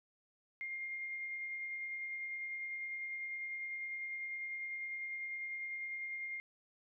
sine tone with tremolo, 2119 Hz, C7, 21 cents sharp, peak -38 dBFS, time 0.61-6.4 s, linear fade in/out 0 ms, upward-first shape triangle, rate 10 Hz, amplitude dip 30%, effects none

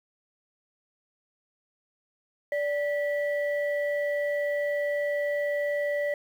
sine tone pair together, 582 / 1957.6 Hz, D5 / B6, -16 / -16 cents, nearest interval octave + major sixth, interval 2100 cents, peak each -25 / -32 dBFS, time 2.52-6.14 s, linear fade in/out 2 ms, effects tanh soft clip ceiling -19 dBFS + 9-bit

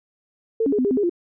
sine tone with pitch steps, 449.7 / 277.5 / 415.4 / 254 / 403.7 / 258.1 / 410.3 / 346.9 Hz, A4 / C#4 / G#4 / B3 / G#4 / C4 / G#4 / F4, +38 / +2 / 0 / +49 / -49 / -23 / -21 / -12 cents, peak -17 dBFS, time 0.6-1.096 s, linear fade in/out 5 ms, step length 62 ms, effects none

